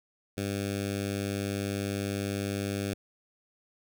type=tone with notch filter; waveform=10% pulse; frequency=100 Hz; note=G2; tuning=35 cents sharp; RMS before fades=-32 dBFS; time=0.37-2.94 s; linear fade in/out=10 ms; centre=1000 Hz; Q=0.8; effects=none